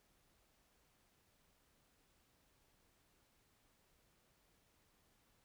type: silence
effects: pink hiss -75 dBFS RMS until 5.44 s